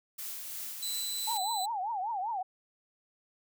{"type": "noise with tremolo", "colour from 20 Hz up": "blue", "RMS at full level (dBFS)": -39, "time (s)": [0.18, 1.38], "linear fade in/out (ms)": 10, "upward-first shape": "sine", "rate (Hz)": 2.9, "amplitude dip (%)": 30}
{"type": "tone", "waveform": "25% pulse", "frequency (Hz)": 4000, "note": "B7", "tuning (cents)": 21, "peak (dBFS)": -30, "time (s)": [0.82, 1.66], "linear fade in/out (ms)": 10}
{"type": "tone with vibrato", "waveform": "sine", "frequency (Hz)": 830.6, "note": "G#5", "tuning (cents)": 0, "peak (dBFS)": -31, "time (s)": [1.27, 2.43], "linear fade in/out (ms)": 10, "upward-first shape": "triangle", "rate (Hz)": 5.1, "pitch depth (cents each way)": 260}
{"effects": []}